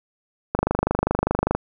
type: click train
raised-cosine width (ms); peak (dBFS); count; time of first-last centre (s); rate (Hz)
1; -5; 26; 0.55-1.55; 25
effects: none